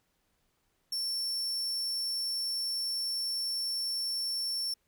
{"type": "tone", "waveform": "40% pulse", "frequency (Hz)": 5430, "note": "F8", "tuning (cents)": -50, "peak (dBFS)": -30, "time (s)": [0.92, 4.74], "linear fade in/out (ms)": 5, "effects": ["pink hiss -75 dBFS RMS until 4.87 s"]}